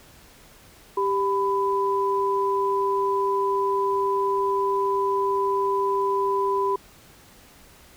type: tone pair together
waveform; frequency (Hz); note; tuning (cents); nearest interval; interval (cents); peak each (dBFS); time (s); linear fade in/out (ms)
sine; 393.7 / 998; G4 / B5; +8 / +18; octave + major third; 1610; -23; 0.97-6.76; 5
effects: pink hiss -51 dBFS RMS until 7.96 s